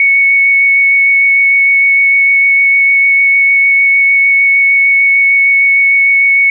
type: tone with vibrato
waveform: sine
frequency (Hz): 2217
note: C#7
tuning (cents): 0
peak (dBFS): -5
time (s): 0-6.5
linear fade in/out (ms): 2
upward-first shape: sine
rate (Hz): 6.6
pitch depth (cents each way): 8
effects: none